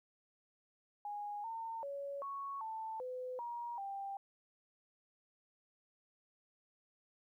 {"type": "tone with pitch steps", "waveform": "sine", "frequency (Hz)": [825, 907, 561, 1109, 885, 506, 949, 790], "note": ["G#5", "A#5", "C#5", "C#6", "A5", "B4", "A#5", "G5"], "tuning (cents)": [-12, -48, 21, 0, 10, 42, 31, 13], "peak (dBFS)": -40, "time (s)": [1.05, 4.17], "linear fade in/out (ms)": 2, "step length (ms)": 390, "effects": ["13-bit"]}